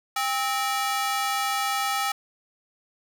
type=ring-modulated tone; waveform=sawtooth; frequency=1046.5 Hz; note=C6; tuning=in tune; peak=-17 dBFS; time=0.16-2.12 s; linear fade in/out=5 ms; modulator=248 Hz; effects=9-bit